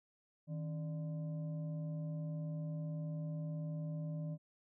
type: tone with frequency modulation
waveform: sine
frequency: 157.8 Hz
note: D#3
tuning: 25 cents sharp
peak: -38 dBFS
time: 0.47-4.38 s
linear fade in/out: 50 ms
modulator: 434 Hz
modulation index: 0.42
effects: none